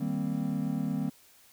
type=chord; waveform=triangle; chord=C minor seventh; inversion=first; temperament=equal with one note detuned; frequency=156.28 / 196 / 233.1 / 261.6 Hz; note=Eb3 / G3 / Bb3 / C4; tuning=+8 / 0 / 0 / 0 cents; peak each=-32 dBFS; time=0-1.1 s; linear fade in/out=10 ms; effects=white hiss -59 dBFS RMS until 1.52 s